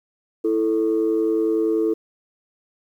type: tone pair together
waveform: sine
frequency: 329.6 / 440.1 Hz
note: E4 / A4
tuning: 0 / 0 cents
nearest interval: perfect fourth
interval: 500 cents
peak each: -19 dBFS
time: 0.44-1.94 s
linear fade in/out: 10 ms
effects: tanh soft clip ceiling -12 dBFS + 9-bit